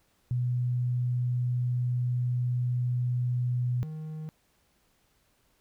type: tone pair in turn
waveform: sine / triangle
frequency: 123.4 / 155.91 Hz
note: B2 / D#3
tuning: -1 / +4 cents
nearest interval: major third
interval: 405 cents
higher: second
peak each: -25 / -33 dBFS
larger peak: first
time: 0.31-3.83 / 3.83-4.29 s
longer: first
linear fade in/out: 0 ms
effects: pink hiss -69 dBFS RMS until 5.6 s